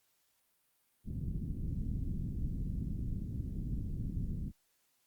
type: low-pass noise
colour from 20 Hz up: pink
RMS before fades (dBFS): -37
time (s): 1.04-4.52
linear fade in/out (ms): 50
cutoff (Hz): 230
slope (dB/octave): 24
effects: white hiss -75 dBFS RMS until 5.06 s + Opus 48 kbps